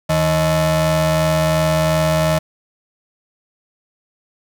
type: ring-modulated tone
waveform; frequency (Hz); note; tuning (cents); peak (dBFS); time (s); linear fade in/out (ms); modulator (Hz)
40% pulse; 234.4; A#3; +10; -10; 0.09-2.39; 10; 393
effects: none